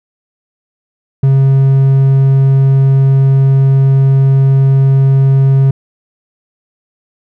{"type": "tone", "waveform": "triangle", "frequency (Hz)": 135.4, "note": "C#3", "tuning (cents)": -40, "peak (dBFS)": -3, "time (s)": [1.23, 5.71], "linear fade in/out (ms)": 5, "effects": []}